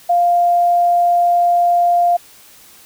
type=tone; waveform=sine; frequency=698.5 Hz; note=F5; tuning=in tune; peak=-10 dBFS; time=0.09-2.17 s; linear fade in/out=10 ms; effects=white hiss -44 dBFS RMS until 2.85 s